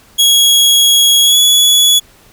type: tone with pitch glide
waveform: sawtooth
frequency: 3322 to 3394 Hz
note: G#7 to G#7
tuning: 0 to +37 cents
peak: -3 dBFS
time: 0.18-2 s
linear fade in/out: 20 ms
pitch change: +37 cents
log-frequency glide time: 1.23-1.38 s
effects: pink hiss -45 dBFS RMS until 2.32 s